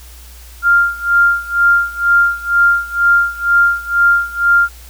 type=tone with tremolo; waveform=sine; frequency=1396.9 Hz; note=F6; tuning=in tune; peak=-6 dBFS; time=0.62-4.69 s; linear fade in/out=50 ms; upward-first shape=sine; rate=2.1 Hz; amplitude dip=90%; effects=added 60 Hz sine -35 dBFS peak until 4.89 s + white hiss -41 dBFS RMS until 4.89 s